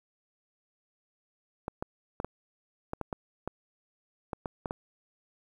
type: clicks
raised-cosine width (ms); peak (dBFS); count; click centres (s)
1; -19; 12; 1.681 / 1.825 / 2.201 / 2.246 / 2.934 / 3.013 / 3.128 / 3.476 / 4.332 / 4.458 / 4.658 / 4.709
effects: 9-bit